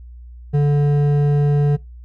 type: tone with hard clipping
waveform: sine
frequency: 145.2 Hz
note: D3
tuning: 19 cents flat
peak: -14 dBFS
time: 0.53-1.77 s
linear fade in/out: 20 ms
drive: 8 dB
effects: noise-tail reverb RT60 0.2 s tail -22 dB re dry + added 60 Hz sine -35 dBFS peak until 2.04 s